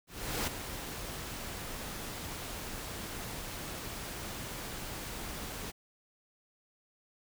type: noise with ADSR envelope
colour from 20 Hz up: pink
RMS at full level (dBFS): -32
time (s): 0.07-5.72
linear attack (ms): 400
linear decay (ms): 13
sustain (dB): -9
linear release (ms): 22
effects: none